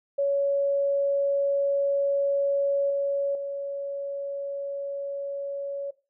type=tone with level steps; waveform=sine; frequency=560 Hz; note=C#5; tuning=18 cents sharp; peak=-21 / -23 / -29 dBFS; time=0.18-5.91 s; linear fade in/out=10 ms; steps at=2.9 / 3.35 s; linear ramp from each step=2 ms; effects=noise-tail reverb RT60 0.3 s tail -18 dB re dry